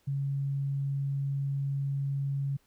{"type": "tone", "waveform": "sine", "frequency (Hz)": 138.8, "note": "C#3", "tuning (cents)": 3, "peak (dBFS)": -28, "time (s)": [0.07, 2.57], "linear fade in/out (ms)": 10, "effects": ["pink hiss -69 dBFS RMS until 2.66 s"]}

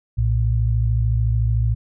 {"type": "tone pair together", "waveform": "sine", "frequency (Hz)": [60.39, 114], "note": ["B1", "A#2"], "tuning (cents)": [-38, -38], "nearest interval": "major seventh", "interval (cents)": 1100, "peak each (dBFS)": [-19, -18], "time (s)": [0.17, 1.75], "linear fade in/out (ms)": 20, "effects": []}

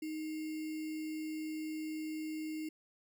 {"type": "tone with sample-and-hold", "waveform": "sine", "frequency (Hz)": 312, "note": "D#4", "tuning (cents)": 5, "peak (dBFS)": -37, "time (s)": [0.02, 2.69], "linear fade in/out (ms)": 5, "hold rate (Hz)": 2450, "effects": []}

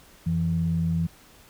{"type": "tone pair together", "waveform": "sine", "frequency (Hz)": [88.2, 166.5], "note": ["F2", "E3"], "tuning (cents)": [18, 18], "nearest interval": "major seventh", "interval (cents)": 1100, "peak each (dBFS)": [-28, -22], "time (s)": [0.26, 1.07], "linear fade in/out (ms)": 10, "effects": ["tanh soft clip ceiling -14 dBFS", "pink hiss -53 dBFS RMS until 1.49 s"]}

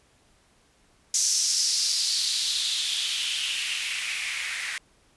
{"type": "noise with band-pass filter sweep", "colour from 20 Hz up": "blue", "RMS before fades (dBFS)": -27, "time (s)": [1.14, 4.78], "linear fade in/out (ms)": 2, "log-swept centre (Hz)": [6100, 1900], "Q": 3.7, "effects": ["pink hiss -62 dBFS RMS until 5.16 s", "resampled to 24000 Hz"]}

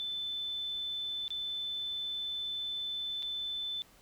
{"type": "tone with dropouts", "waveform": "sine", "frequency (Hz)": 3520, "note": "A7", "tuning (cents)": 0, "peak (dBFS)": -34, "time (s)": [0, 3.82], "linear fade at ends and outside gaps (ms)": 0, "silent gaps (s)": [[1.28, 1.305], [3.224, 3.229]], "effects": ["pink hiss -61 dBFS RMS until 4.01 s"]}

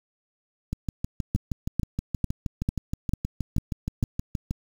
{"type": "two click trains", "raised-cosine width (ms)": 5, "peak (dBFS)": [-11, -15], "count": [7, 25], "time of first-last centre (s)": [[1.35, 4.029], [0.73, 4.51]], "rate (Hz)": [2.24, 6.35], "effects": ["7-bit"]}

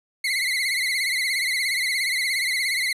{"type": "tone with vibrato", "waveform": "30% pulse", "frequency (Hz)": 2093, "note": "C7", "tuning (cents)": 0, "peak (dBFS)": -19, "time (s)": [0.24, 2.93], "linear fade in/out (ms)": 5, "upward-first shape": "triangle", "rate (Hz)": 17, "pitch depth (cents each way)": 120, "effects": ["resampled to 32000 Hz"]}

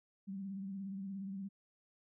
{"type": "tone with vibrato", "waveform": "sine", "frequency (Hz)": 194.7, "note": "G3", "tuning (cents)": -12, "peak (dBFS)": -40, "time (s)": [0.27, 1.49], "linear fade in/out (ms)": 20, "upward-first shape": "triangle", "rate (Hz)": 17, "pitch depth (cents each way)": 62, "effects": []}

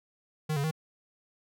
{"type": "tone with pitch steps", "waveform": "square", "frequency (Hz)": [154.6, 140.9, 157.8], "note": ["D#3", "C#3", "D#3"], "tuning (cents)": [-11, 29, 25], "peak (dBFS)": -28, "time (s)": [0.49, 0.712], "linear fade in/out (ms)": 10, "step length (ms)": 74, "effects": []}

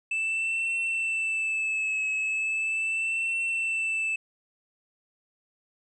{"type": "tone with vibrato", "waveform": "triangle", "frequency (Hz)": 2637, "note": "E7", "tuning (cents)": 0, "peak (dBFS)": -24, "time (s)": [0.11, 4.16], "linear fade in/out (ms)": 5, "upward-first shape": "triangle", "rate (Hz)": 0.38, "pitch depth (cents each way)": 43, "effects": ["resampled to 22050 Hz"]}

